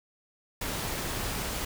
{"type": "noise", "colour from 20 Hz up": "pink", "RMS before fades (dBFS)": -33, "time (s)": [0.61, 1.65], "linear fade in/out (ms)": 5, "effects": []}